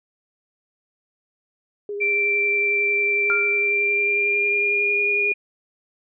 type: tone with vibrato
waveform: sine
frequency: 408.7 Hz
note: G#4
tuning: 28 cents flat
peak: -26 dBFS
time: 1.89-5.32 s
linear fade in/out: 2 ms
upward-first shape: triangle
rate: 11 Hz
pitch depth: 26 cents each way
type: tone with pitch glide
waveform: sine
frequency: 2349 to 2435 Hz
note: D7 to D#7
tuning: 0 to -38 cents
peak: -18 dBFS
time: 2-5.34 s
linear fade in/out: 20 ms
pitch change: +62 cents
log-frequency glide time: 3.5-5.02 s
type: tone with exponential decay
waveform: sine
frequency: 1396.9 Hz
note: F6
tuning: in tune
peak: -18 dBFS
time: 3.3-3.72 s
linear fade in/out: 0 ms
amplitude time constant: 91 ms
effects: none